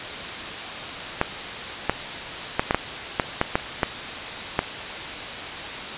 clicks, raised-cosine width 0.5 ms, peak -3 dBFS, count 10, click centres 1.214 / 1.896 / 2.595 / 2.709 / 2.746 / 3.198 / 3.414 / 3.555 / 3.832 / 4.591 s, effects white hiss -31 dBFS RMS until 5.97 s + resampled to 8000 Hz

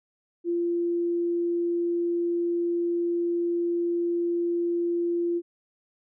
sine tone, 344.2 Hz, F4, 25 cents flat, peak -23 dBFS, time 0.44-5.42 s, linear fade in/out 50 ms, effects none

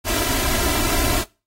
pink noise with comb filter, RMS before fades -21 dBFS, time 0.04-1.25 s, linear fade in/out 50 ms, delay 3 ms, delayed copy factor +0.8, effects noise-tail reverb RT60 0.3 s tail -22 dB re dry + AAC 48 kbps

